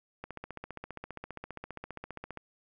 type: click train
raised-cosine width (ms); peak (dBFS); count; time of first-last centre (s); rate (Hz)
0.5; -25; 33; 0.24-2.373; 15
effects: none